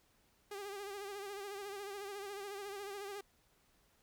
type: tone with vibrato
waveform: sawtooth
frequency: 401 Hz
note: G4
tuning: 39 cents sharp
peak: -39 dBFS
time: 0.51-3.21 s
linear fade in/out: 5 ms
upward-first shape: sine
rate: 14 Hz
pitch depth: 59 cents each way
effects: pink hiss -72 dBFS RMS until 4.02 s